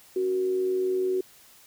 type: tone with amplitude modulation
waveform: sine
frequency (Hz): 372.9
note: F#4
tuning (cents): +14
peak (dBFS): -21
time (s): 0.16-1.21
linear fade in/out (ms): 5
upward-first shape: sine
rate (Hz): 99.9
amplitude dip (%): 40
effects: white hiss -54 dBFS RMS until 1.66 s